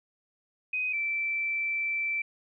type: tone pair in turn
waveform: sine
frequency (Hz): 2507 / 2332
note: D#7 / D7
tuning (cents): +12 / -13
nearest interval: minor second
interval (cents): 125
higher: first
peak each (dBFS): -27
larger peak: neither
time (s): 0.73-0.93 / 0.93-2.22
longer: second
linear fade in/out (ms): 5
effects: none